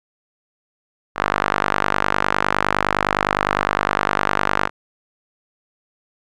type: tone with band-pass filter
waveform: sawtooth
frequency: 49.8 Hz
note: G1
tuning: 28 cents sharp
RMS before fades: -20 dBFS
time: 1.15-4.7 s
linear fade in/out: 50 ms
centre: 1300 Hz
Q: 1.6
effects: none